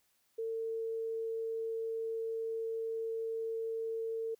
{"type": "tone", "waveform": "sine", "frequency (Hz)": 451.1, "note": "A4", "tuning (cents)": 43, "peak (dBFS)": -34, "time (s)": [0.38, 4.35], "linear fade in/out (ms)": 10, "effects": ["white hiss -74 dBFS RMS until 4.39 s"]}